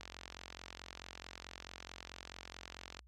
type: click train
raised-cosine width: 0.2 ms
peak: -28 dBFS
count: 134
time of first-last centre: 0.01-2.992 s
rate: 44.6 Hz
effects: added 60 Hz sine -59 dBFS peak until 3.07 s + AAC 48 kbps